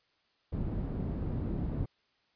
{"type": "low-pass noise", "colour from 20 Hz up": "white", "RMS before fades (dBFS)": -34, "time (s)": [0.52, 1.86], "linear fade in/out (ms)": 10, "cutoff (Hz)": 180, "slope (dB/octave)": 12, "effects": ["white hiss -72 dBFS RMS until 2.35 s", "resampled to 11025 Hz"]}